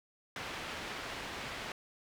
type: low-pass noise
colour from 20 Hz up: white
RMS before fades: -42 dBFS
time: 0.36-1.72 s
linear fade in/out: 2 ms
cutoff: 2700 Hz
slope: 12 dB/octave
effects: none